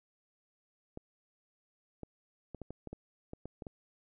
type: clicks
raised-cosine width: 2 ms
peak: -29 dBFS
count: 11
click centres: 0.974 / 2.033 / 2.547 / 2.617 / 2.706 / 2.873 / 2.93 / 3.334 / 3.456 / 3.622 / 3.668 s
effects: none